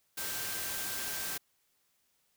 sine tone in noise, 1568 Hz, G6, in tune, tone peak -46 dBFS, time 0.17-1.38 s, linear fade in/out 10 ms, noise white, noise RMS -37 dBFS, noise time 0.17-1.38 s, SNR -12 dB, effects white hiss -74 dBFS RMS until 2.36 s

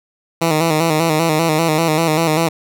10% pulse tone with vibrato, 160.2 Hz, E3, 49 cents flat, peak -5 dBFS, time 0.41-2.49 s, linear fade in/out 10 ms, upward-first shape square, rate 5.1 Hz, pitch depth 62 cents each way, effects none

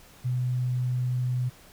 sine tone, 125.3 Hz, B2, 25 cents sharp, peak -24 dBFS, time 0.24-1.5 s, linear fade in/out 20 ms, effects pink hiss -53 dBFS RMS until 1.72 s

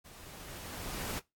pink noise with level ramp, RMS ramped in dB -53 to -37 dBFS, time 0.04-1.2 s, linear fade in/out 20 ms, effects noise-tail reverb RT60 0.2 s tail -21 dB re dry + AAC 64 kbps

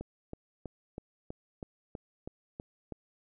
click train, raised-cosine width 2 ms, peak -26 dBFS, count 10, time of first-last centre 0.01-2.923 s, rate 3.09 Hz, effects none

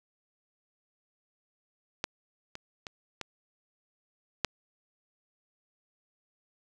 clicks, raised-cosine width 0.2 ms, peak -12 / -23 / -22 / -18 / -8 dBFS, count 5, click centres 2.041 / 2.554 / 2.868 / 3.213 / 4.447 s, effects none

